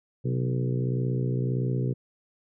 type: harmonic tone with a mistuned harmonic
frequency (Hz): 61.7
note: B1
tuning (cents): -1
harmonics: 2 / 3 / 4 / 5 / 6 / 7 / 8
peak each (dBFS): -25 / -35 / -36 / -39 / -36 / -37 / -42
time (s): 0.24-1.94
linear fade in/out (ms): 20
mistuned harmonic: 2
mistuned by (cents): +83
effects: none